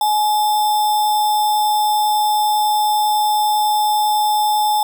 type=tone with sample-and-hold; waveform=sine; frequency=844 Hz; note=G#5; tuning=28 cents sharp; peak=-13 dBFS; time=0.01-4.83 s; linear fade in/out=2 ms; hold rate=4410 Hz; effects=none